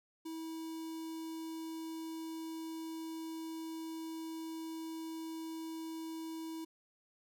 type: tone with notch filter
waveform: square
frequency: 323.3 Hz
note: E4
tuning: 34 cents flat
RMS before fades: -43 dBFS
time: 0.25-6.65 s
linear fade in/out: 10 ms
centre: 1800 Hz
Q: 0.97
effects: none